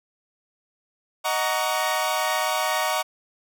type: chord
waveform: sawtooth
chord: D# minor seventh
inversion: none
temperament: equal with one note detuned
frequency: 622.3 / 740 / 932.3 / 1128.1 Hz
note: D#5 / F#5 / A#5 / C#6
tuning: 0 / 0 / 0 / +30 cents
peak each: -24 dBFS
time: 1.24-3.03 s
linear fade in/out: 20 ms
effects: none